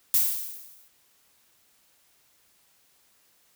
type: noise with exponential decay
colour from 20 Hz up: violet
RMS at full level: -19 dBFS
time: 0.14-0.88 s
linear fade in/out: 0 ms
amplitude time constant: 160 ms
effects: white hiss -64 dBFS RMS until 3.55 s